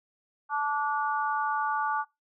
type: harmonic tone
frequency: 290.6 Hz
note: D4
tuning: 18 cents flat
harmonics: 3 / 4 / 5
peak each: -29 / -30 / -33 dBFS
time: 0.49-2.05 s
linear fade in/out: 50 ms
effects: noise-tail reverb RT60 0.2 s tail -21 dB re dry